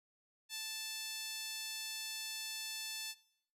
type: tone with high-pass filter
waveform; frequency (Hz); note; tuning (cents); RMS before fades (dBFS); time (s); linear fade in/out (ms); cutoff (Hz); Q
sawtooth; 880; A5; 0; -43; 0.49-3.15; 50; 3600; 1.2
effects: noise-tail reverb RT60 0.7 s tail -21 dB re dry + resampled to 32000 Hz